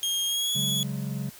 sawtooth tone with pitch glide, 3240 to 3372 Hz, G#7 to G#7, -43 to +26 cents, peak -22 dBFS, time 0.03-0.83 s, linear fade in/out 0 ms, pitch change +69 cents, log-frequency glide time 0.27-0.53 s
triangle chord, C# suspended fourth, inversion none, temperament equal, 138.59 / 185 / 207.7 Hz, C#3 / F#3 / G#3, 0 / 0 / 0 cents, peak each -29 / -33 / -33 dBFS, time 0.55-1.3 s, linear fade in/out 10 ms
effects white hiss -48 dBFS RMS until 1.39 s

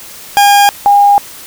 40% pulse / sine tone pair in turn, 811 / 811 Hz, G#5 / G#5, -41 / -41 cents, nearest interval unison, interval 0 cents, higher neither, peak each -3 dBFS, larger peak neither, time 0.37-0.69 / 0.86-1.18 s, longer neither, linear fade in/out 0 ms, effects white hiss -31 dBFS RMS until 1.46 s

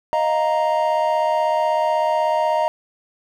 triangle chord, Eb suspended second, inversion none, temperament equal, 622.3 / 698.5 / 932.3 Hz, Eb5 / F5 / Bb5, 0 / 0 / 0 cents, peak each -18 / -22 / -18 dBFS, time 0.13-2.68 s, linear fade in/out 0 ms, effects none

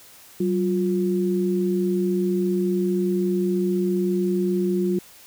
sine tone pair together, 189.64 / 354.5 Hz, F#3 / F4, +43 / +26 cents, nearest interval major seventh, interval 1083 cents, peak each -22 dBFS, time 0.4-4.99 s, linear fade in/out 5 ms, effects white hiss -48 dBFS RMS until 5.26 s

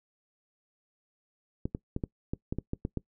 clicks, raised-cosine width 3 ms, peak -18 dBFS, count 10, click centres 1.655 / 1.749 / 1.964 / 2.038 / 2.335 / 2.525 / 2.586 / 2.734 / 2.851 / 2.973 s, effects noise-tail reverb RT60 0.1 s tail -22 dB re dry

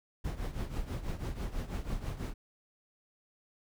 brown noise with tremolo, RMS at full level -33 dBFS, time 0.24-2.34 s, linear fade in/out 10 ms, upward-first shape triangle, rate 6.1 Hz, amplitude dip 80%, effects none

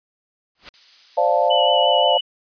white noise with exponential growth, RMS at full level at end -31 dBFS, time 0.55-0.69 s, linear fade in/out 2 ms, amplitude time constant 30 ms
violet noise, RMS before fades -35 dBFS, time 0.74-1.49 s, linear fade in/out 0 ms
sine chord, D minor seventh, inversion third, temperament equal, 523.3 / 587.3 / 698.5 / 880 Hz, C5 / D5 / F5 / A5, 0 / 0 / 0 / 0 cents, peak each -21 / -19 / -19 / -21 dBFS, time 1.17-2.18 s, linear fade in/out 10 ms
sine tone with vibrato, 2960 Hz, F#7, in tune, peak -19 dBFS, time 1.5-2.21 s, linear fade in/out 10 ms, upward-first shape sine, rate 5.8 Hz, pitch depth 21 cents each way
effects resampled to 11025 Hz

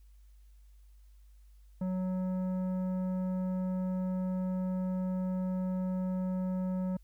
sine tone with tanh clipping, 185 Hz, F#3, in tune, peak -32 dBFS, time 1.81-6.97 s, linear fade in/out 5 ms, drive 11 dB, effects added 50 Hz sine -54 dBFS peak until 7.03 s + white hiss -75 dBFS RMS until 7.03 s

